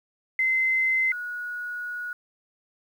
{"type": "tone pair in turn", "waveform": "sine", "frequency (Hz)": [2062, 1458.1], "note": ["C7", "F#6"], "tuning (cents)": [-26, -26], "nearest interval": "tritone", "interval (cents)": 600, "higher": "first", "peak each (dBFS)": [-20, -30], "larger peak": "first", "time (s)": [[0.39, 1.12], [1.12, 2.13]], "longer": "second", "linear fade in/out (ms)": 2, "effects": ["9-bit"]}